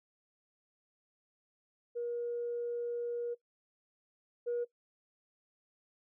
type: tone pair in turn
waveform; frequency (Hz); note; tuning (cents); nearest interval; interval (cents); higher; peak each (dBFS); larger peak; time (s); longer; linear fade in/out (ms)
sine; 476.6 / 479.3; A#4 / A#4; +38 / +48; unison; 10; second; -33 / -30; second; 1.95-3.35 / 4.46-4.65; first; 20
effects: noise-tail reverb RT60 0.1 s tail -18 dB re dry + tanh soft clip ceiling -28 dBFS